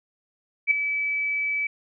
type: tone with ADSR envelope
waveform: sine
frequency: 2298 Hz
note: D7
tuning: 38 cents flat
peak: -13 dBFS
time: 0.67-1.67 s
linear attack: 40 ms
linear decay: 6 ms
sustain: -10 dB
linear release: 4 ms
effects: none